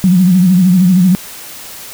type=tone with vibrato; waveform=sine; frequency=182.4 Hz; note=F#3; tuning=24 cents flat; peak=-5 dBFS; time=0.04-1.15 s; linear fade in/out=0 ms; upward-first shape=sine; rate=13 Hz; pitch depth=89 cents each way; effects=white hiss -30 dBFS RMS until 1.93 s